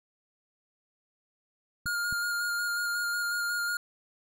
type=clicks; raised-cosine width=5 ms; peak=-29 dBFS; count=2; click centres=1.859 / 2.126 s
type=tone with vibrato; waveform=square; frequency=1417 Hz; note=F6; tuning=25 cents sharp; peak=-29 dBFS; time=1.86-3.77 s; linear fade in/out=2 ms; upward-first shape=square; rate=5.5 Hz; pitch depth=14 cents each way
effects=none